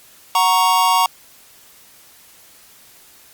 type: chord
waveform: square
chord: F# major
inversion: none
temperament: equal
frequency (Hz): 740 / 932.3 / 1108.7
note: F#5 / A#5 / C#6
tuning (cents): 0 / 0 / 0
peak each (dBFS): -21 / -16 / -18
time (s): 0.35-1.06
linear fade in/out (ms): 2
effects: white hiss -47 dBFS RMS until 3.33 s + Opus 48 kbps